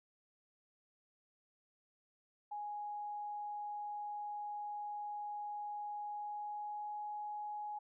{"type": "tone with pitch glide", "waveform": "sine", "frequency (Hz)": [830.6, 836.4], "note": ["G#5", "G#5"], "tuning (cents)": [0, 12], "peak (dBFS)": -40, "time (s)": [2.51, 7.79], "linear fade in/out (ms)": 10, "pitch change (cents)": 12, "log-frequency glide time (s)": [6.02, 6.97], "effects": []}